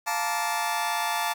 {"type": "chord", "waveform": "sawtooth", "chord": "Bb major seventh", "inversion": "second", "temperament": "just", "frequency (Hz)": [699.2, 874.1, 932.3, 1165.4], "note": ["F5", "A5", "Bb5", "D6"], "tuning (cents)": [2, -12, 0, -14], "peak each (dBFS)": [-28, -24, -30, -29], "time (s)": [0.06, 1.34], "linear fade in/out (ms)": 20, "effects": ["9-bit"]}